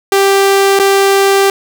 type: tone with dropouts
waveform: sawtooth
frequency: 393 Hz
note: G4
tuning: 4 cents sharp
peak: -3 dBFS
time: 0.12-1.5 s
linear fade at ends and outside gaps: 2 ms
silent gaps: 0.791-0.797 s
effects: none